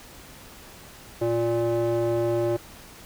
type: tone with band-pass filter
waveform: square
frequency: 116.9 Hz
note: A#2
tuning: 5 cents sharp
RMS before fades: -24 dBFS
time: 1.21-2.57 s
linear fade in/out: 10 ms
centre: 460 Hz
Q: 6.1
effects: pink hiss -46 dBFS RMS until 3.05 s